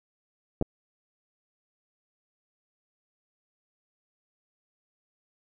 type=clicks; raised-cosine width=2 ms; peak=-15 / -13 dBFS; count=2; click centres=0.613 / 0.624 s; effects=none